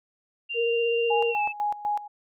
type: tone with pitch glide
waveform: sine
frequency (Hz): 2780 to 2624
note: F7 to E7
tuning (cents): -9 to -9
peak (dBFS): -29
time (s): 0.49-1.53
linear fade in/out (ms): 20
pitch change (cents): -100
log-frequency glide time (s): 1.28-1.42
type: tone with vibrato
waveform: sine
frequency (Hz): 465.6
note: A#4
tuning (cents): -2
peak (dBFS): -22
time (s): 0.54-1.35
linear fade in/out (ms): 50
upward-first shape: square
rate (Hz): 16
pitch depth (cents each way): 12
type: tone with tremolo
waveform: sine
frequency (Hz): 830.6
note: G#5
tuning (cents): 0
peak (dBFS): -23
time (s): 1.1-2.08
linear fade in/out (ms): 10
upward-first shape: square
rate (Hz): 4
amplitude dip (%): 80
effects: none